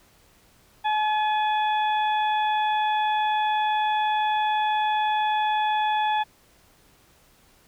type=harmonic tone with a mistuned harmonic; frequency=854 Hz; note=G#5; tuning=48 cents sharp; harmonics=1 / 2 / 3 / 4; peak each=-21 / -32 / -36 / -34 dBFS; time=0.84-6.24 s; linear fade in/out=20 ms; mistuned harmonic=3; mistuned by=-45 cents; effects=pink hiss -58 dBFS RMS until 7.67 s